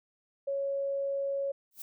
sine tone, 554 Hz, C#5, 1 cent flat, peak -29 dBFS, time 0.47-1.52 s, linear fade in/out 10 ms
violet noise with exponential growth, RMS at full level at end -37 dBFS, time 1.71-1.82 s, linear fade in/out 2 ms, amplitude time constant 23 ms
effects none

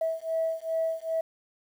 sine beating tone pair, 649 / 651.5 Hz, E5 / E5, -27 / -20 cents, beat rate 2.5 Hz, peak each -29 dBFS, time 0.01-1.21 s, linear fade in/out 5 ms, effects tanh soft clip ceiling -19 dBFS + 9-bit

